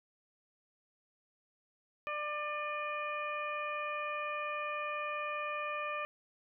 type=harmonic tone with a mistuned harmonic; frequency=595 Hz; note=D5; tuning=22 cents sharp; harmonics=1 / 2 / 3 / 4 / 5; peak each=-41 / -38 / -45 / -41 / -54 dBFS; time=2.07-6.05 s; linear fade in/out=0 ms; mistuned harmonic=4; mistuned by=+40 cents; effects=none